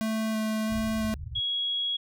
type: tone with vibrato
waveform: square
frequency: 219 Hz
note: A3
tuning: 8 cents flat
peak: -27 dBFS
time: 0.01-1.14 s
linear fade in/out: 0 ms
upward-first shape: square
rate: 1.5 Hz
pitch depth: 9 cents each way
type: low-pass noise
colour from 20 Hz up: white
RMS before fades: -38 dBFS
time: 0.69-1.41 s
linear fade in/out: 20 ms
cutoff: 120 Hz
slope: 48 dB/octave
type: tone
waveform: sine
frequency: 3322 Hz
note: G#7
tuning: in tune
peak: -26 dBFS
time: 1.35-1.97 s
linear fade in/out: 10 ms
effects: none